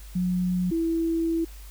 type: tone pair in turn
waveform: sine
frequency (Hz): 181 / 329.9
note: F#3 / E4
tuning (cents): -38 / +1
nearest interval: minor seventh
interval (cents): 1039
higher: second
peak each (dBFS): -22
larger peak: neither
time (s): 0.15-0.71 / 0.71-1.45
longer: second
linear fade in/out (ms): 10
effects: added 50 Hz sine -40 dBFS peak until 1.7 s + white hiss -51 dBFS RMS until 1.7 s